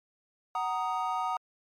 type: chord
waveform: triangle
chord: D# minor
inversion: first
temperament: just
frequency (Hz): 746.7 / 933.4 / 1244.5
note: F#5 / A#5 / D#6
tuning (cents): +16 / +2 / 0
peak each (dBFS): -31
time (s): 0.55-1.37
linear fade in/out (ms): 2
effects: MP3 64 kbps